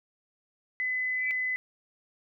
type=tone; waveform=sine; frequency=2015 Hz; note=B6; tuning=34 cents sharp; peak=-27 dBFS; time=0.8-1.56 s; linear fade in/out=0 ms
type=tone with exponential growth; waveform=sine; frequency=2307 Hz; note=D7; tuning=31 cents flat; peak=-27 dBFS; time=1.08-1.31 s; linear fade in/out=0 ms; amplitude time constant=49 ms
effects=none